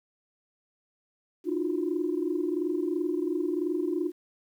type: tone cluster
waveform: sine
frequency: 302.6 / 340.7 / 363.6 Hz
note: D#4 / F4 / F#4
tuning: -48 / -43 / -30 cents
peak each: -30 dBFS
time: 1.44-4.12 s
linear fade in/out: 50 ms
effects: tanh soft clip ceiling -17 dBFS + 10-bit